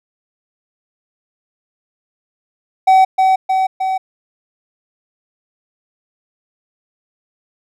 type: tone with echo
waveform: triangle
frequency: 759 Hz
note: F#5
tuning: 44 cents sharp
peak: -4 dBFS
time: 2.87-3.05 s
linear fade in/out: 10 ms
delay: 310 ms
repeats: 3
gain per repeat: -3 dB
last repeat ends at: 3.98 s
effects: none